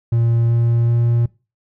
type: tone with pitch steps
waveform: triangle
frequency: 116.54 / 117.28 / 118.03 Hz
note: A#2 / A#2 / A#2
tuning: 0 / +11 / +22 cents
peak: -11 dBFS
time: 0.12-1.26 s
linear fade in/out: 5 ms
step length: 380 ms
effects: noise-tail reverb RT60 0.3 s tail -22 dB re dry